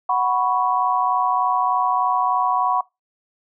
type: chord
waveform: sine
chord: F# suspended fourth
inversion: none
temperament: just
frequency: 740 / 986.7 / 1110 Hz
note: F#5 / B5 / C#6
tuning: 0 / -2 / +2 cents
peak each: -21 dBFS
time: 0.09-2.81 s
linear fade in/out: 5 ms
effects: noise-tail reverb RT60 0.2 s tail -22 dB re dry